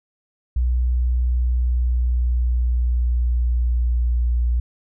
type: tone with pitch glide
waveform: sine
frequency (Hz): 61.4 to 59.79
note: B1 to A#1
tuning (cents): -9 to +45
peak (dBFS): -16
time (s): 0.56-4.6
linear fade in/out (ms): 5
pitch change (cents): -46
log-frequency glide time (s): 1.25-4.1
effects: none